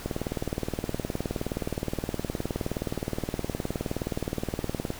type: click train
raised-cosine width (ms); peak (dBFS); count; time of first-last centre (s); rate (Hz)
2; -15; 94; 0.06-4.904; 19.2
effects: pink hiss -42 dBFS RMS until 4.99 s